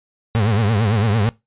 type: tone with vibrato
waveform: 35% pulse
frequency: 107.4 Hz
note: A2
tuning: 41 cents flat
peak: -13 dBFS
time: 0.35-1.29 s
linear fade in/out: 0 ms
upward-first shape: triangle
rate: 8.9 Hz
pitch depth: 180 cents each way
effects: noise-tail reverb RT60 0.2 s tail -21 dB re dry + resampled to 8000 Hz